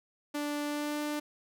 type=tone with pitch glide; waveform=sawtooth; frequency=293.3 to 297.1 Hz; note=D4 to D4; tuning=-2 to +20 cents; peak=-28 dBFS; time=0.34-1.2 s; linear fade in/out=10 ms; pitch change=+22 cents; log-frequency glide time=0.65-1 s; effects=none